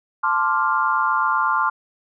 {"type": "chord", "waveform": "sine", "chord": "D minor seventh", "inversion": "second", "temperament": "equal", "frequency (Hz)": [880, 1046.5, 1174.7, 1396.9], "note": ["A5", "C6", "D6", "F6"], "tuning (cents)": [0, 0, 0, 0], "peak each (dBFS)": [-24, -21, -23, -22], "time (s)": [0.23, 1.7], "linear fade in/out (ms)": 10, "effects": []}